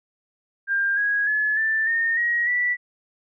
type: tone with pitch steps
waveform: sine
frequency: 1598 / 1653.4 / 1710.7 / 1770 / 1831.4 / 1894.9 / 1960.6 Hz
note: G6 / G#6 / A6 / A6 / A#6 / A#6 / B6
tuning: +33 / -8 / -49 / +10 / -31 / +28 / -13 cents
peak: -19 dBFS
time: 0.67-2.77 s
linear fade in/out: 50 ms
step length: 300 ms
effects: none